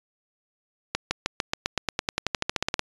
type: accelerating click train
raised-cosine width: 0.2 ms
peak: -6 dBFS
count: 20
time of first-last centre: 0.95-2.794 s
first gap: 160 ms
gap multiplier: 0.94
effects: resampled to 22050 Hz